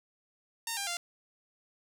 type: tone with pitch steps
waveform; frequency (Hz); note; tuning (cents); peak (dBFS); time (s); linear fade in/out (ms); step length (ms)
5% pulse; 917 / 798.3 / 695; A#5 / G5 / F5; -29 / +31 / -9; -21; 0.67-0.97; 2; 100
effects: none